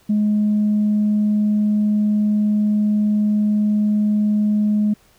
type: tone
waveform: sine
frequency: 210 Hz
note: G#3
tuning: 19 cents sharp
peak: -13 dBFS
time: 0.09-4.94 s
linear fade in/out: 10 ms
effects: tanh soft clip ceiling -11 dBFS + pink hiss -55 dBFS RMS until 5.18 s